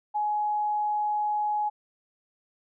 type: tone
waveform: sine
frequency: 840 Hz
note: G#5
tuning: 19 cents sharp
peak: -24 dBFS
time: 0.14-1.7 s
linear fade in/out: 20 ms
effects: none